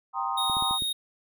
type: chord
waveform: sine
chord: C minor seventh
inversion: second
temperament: equal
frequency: 784 / 932.3 / 1046.5 / 1244.5 Hz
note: G5 / Bb5 / C6 / Eb6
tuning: 0 / 0 / 0 / 0 cents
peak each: -32 dBFS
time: 0.13-0.79 s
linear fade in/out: 50 ms
type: tone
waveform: square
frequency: 3729 Hz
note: A#7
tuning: in tune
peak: -27 dBFS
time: 0.37-0.93 s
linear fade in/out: 10 ms
type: clicks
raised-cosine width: 3 ms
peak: -26 dBFS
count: 5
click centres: 0.498 / 0.569 / 0.624 / 0.71 / 0.822 s
effects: none